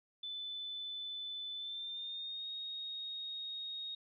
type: tone with pitch glide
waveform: sine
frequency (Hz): 3508 to 3738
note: A7 to A#7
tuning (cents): -6 to +4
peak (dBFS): -40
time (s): 0.23-3.95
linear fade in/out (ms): 5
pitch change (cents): +110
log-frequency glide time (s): 1.56-2.48
effects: none